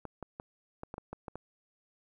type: clicks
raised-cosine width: 1 ms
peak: -26 dBFS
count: 9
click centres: 0.053 / 0.227 / 0.399 / 0.834 / 0.941 / 0.981 / 1.13 / 1.282 / 1.356 s
effects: 11-bit